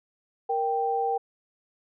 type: tone pair together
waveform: sine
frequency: 466.9 / 784 Hz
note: A#4 / G5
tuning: +3 / 0 cents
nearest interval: major sixth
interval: 897 cents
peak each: -28 / -25 dBFS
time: 0.49-1.18 s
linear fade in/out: 10 ms
effects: none